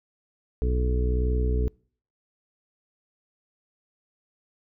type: harmonic tone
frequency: 61.74 Hz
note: B1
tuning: in tune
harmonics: 1 / 2 / 3 / 4 / 5 / 6 / 7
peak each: -22 / -33 / -38 / -37 / -39 / -41 / -32 dBFS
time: 0.62-1.68 s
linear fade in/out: 0 ms
effects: noise-tail reverb RT60 0.5 s tail -26 dB re dry